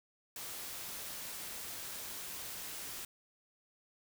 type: noise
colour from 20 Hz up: white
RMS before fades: -44 dBFS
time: 0.36-3.05 s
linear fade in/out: 2 ms
effects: none